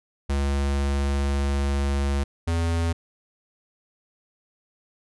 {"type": "tone pair in turn", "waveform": "square", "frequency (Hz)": [69.8, 83.54], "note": ["C#2", "E2"], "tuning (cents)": [13, 24], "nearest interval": "minor third", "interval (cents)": 311, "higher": "second", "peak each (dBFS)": -22, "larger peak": "neither", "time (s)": [[0.29, 2.24], [2.47, 2.93]], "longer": "first", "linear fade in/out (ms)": 10, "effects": ["resampled to 24000 Hz"]}